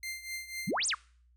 sawtooth tone with tremolo, 2093 Hz, C7, in tune, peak -31 dBFS, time 0.03-0.71 s, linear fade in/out 2 ms, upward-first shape triangle, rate 4 Hz, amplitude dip 80%
sine exponential two-way sweep, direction up then down, 138.59 to 9900 to 953 Hz, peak -28 dBFS, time 0.67-0.95 s, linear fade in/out 10 ms, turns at 0.87 s
effects noise-tail reverb RT60 0.5 s tail -24 dB re dry + added 60 Hz sine -61 dBFS peak until 1.36 s

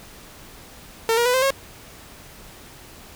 sawtooth tone with pitch steps, 453.1 / 474.3 / 496.4 / 519.6 / 543.8 Hz, A#4 / A#4 / B4 / C5 / C#5, -49 / +30 / +9 / -12 / -33 cents, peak -13 dBFS, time 1.09-1.505 s, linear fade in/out 0 ms, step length 83 ms, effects pink hiss -44 dBFS RMS until 3.15 s

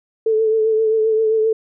sine tone with vibrato, 440 Hz, A4, in tune, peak -13 dBFS, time 0.26-1.53 s, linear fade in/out 5 ms, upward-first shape triangle, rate 7.6 Hz, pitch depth 37 cents each way, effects none

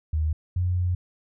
sine tone pair in turn, 77.78 / 89.75 Hz, D#2 / F2, 0 / +48 cents, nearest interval major second, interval 248 cents, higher second, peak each -21 dBFS, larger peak neither, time 0.13-0.33 / 0.56-0.95 s, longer second, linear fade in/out 5 ms, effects none

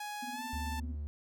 sawtooth tone with pitch glide, 834 to 883.6 Hz, G#5 to A5, +7 to +7 cents, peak -35 dBFS, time 0-0.8 s, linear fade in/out 5 ms, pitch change +100 cents, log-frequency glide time 0.32-0.43 s
sine tone with tremolo, 247.1 Hz, B3, 1 cent sharp, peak -40 dBFS, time 0.22-0.95 s, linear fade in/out 10 ms, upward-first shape sine, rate 18 Hz, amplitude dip 85%
triangle tone, 73.8 Hz, D2, 9 cents sharp, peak -34 dBFS, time 0.53-1.07 s, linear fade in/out 0 ms
effects none

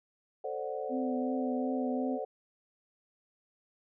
sine chord, D dominant seventh, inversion second, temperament equal, 440 / 523.3 / 587.3 / 740 Hz, A4 / C5 / D5 / F#5, 0 / 0 / 0 / 0 cents, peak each -39 / -38 / -40 / -40 dBFS, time 0.44-2.25 s, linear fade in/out 5 ms
sine tone with vibrato, 256.4 Hz, C4, 35 cents flat, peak -31 dBFS, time 0.89-2.19 s, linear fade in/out 50 ms, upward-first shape triangle, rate 2.7 Hz, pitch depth 28 cents each way
effects none

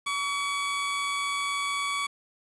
20% pulse tone with amplitude modulation, 1134 Hz, C#6, 39 cents sharp, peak -21 dBFS, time 0.06-2.07 s, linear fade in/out 10 ms, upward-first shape sine, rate 193 Hz, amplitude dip 30%, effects resampled to 22050 Hz + 8-bit

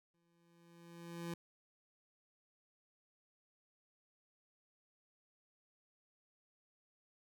25% pulse tone with exponential growth, 170 Hz, F3, 46 cents flat, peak -36 dBFS, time 0.14-1.34 s, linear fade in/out 2 ms, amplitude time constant 260 ms, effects none

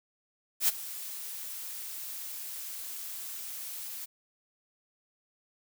blue noise with ADSR envelope, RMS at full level -23 dBFS, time 0.6-4.06 s, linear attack 80 ms, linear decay 26 ms, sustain -17 dB, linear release 15 ms, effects none

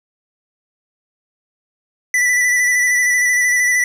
square tone with vibrato, 1975.5 Hz, B6, in tune, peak -13 dBFS, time 2.14-3.84 s, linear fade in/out 2 ms, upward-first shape square, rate 13 Hz, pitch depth 20 cents each way, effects low-pass 11000 Hz 12 dB/octave + 7-bit

